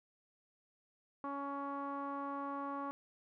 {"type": "tone with low-pass filter", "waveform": "sawtooth", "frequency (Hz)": 280, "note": "C#4", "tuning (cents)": 18, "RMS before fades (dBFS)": -41, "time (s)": [1.24, 2.91], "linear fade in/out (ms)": 0, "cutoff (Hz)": 1100, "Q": 5.3, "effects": []}